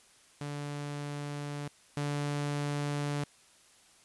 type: tone pair in turn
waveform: sawtooth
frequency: 145.1 / 145.1 Hz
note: D3 / D3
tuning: -21 / -21 cents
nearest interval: unison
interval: 0 cents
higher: neither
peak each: -32 / -27 dBFS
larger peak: second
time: 0.41-1.68 / 1.97-3.24 s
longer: neither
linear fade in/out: 2 ms
effects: white hiss -61 dBFS RMS until 4.04 s + resampled to 24000 Hz